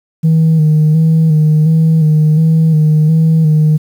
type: tone with vibrato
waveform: sine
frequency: 157.2 Hz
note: D#3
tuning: 18 cents sharp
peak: -4 dBFS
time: 0.23-3.78 s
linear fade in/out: 20 ms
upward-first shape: square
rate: 1.4 Hz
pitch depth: 37 cents each way
effects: tanh soft clip ceiling -4 dBFS + 7-bit